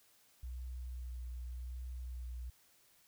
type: tone with vibrato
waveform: sine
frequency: 61.74 Hz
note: B1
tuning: in tune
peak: -40 dBFS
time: 0.43-2.5 s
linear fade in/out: 5 ms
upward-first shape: sine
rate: 0.87 Hz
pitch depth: 23 cents each way
effects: tanh soft clip ceiling -36 dBFS + white hiss -68 dBFS RMS until 3.07 s